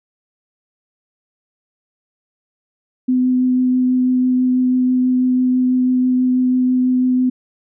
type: tone with vibrato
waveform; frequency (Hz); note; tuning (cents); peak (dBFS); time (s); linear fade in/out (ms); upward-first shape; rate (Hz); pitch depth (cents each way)
sine; 253.4; B3; +45; -12; 3.08-7.3; 10; triangle; 6.1; 10
effects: none